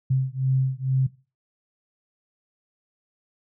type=beating tone pair; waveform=sine; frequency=130.81 / 133.01 Hz; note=C3 / C3; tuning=0 / +29 cents; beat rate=2.2 Hz; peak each=-23 dBFS; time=0.1-1.07 s; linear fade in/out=10 ms; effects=noise-tail reverb RT60 0.3 s tail -18 dB re dry